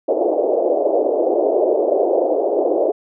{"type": "band-pass noise", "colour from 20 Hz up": "white", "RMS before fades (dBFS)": -17, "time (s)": [0.08, 2.92], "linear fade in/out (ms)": 10, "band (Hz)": [330, 660], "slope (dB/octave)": 48, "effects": []}